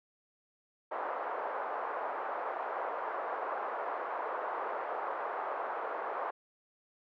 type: band-pass noise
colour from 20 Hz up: white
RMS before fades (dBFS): -37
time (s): 0.91-6.31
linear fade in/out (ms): 10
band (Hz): 470 to 1200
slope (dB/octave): 24
effects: none